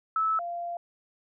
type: tone pair in turn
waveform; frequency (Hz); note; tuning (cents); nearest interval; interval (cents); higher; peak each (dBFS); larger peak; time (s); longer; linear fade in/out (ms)
sine; 1306 / 691.8; E6 / F5; -17 / -17; major seventh; 1100; first; -23 / -31; first; 0.16-0.39 / 0.39-0.77; second; 2
effects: none